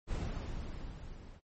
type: noise with level ramp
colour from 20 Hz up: brown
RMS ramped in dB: -34 to -51 dBFS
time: 0.07-1.41 s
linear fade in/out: 50 ms
effects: noise-tail reverb RT60 0.1 s tail -26 dB re dry + MP3 32 kbps